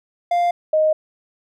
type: tone pair in turn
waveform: triangle / sine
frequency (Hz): 698.5 / 622.3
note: F5 / D#5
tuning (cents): 0 / 0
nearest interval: major second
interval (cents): 200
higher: first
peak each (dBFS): -13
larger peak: neither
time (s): 0.31-0.51 / 0.73-0.93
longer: neither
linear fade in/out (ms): 5
effects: none